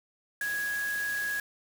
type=tone in noise; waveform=sine; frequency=1661.2 Hz; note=G#6; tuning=in tune; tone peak=-29 dBFS; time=0.41-1.4 s; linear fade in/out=2 ms; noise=white; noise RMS=-41 dBFS; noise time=0.41-1.4 s; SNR=+9 dB; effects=none